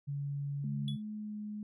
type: tone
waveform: sine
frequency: 141.8 Hz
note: C#3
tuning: 40 cents sharp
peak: -34 dBFS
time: 0.07-0.97 s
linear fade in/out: 20 ms
type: tone with pitch glide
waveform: sine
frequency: 212.8 to 210.2 Hz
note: G#3 to G#3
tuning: +42 to +21 cents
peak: -38 dBFS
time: 0.64-1.63 s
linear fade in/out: 2 ms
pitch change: -21 cents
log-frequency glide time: 1.13-1.38 s
type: tone with exponential decay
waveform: triangle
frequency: 3403 Hz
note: G#7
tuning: 41 cents sharp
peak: -36 dBFS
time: 0.88-1.02 s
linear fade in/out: 1 ms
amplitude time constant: 29 ms
effects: none